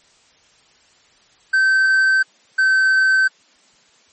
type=tone pair in turn; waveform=triangle; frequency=1547 / 1540.9 Hz; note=G6 / G6; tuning=-23 / -30 cents; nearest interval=unison; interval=7 cents; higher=first; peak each=-10 dBFS; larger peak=neither; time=1.53-2.23 / 2.58-3.28 s; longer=neither; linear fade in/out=10 ms; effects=white hiss -54 dBFS RMS until 4.12 s + MP3 32 kbps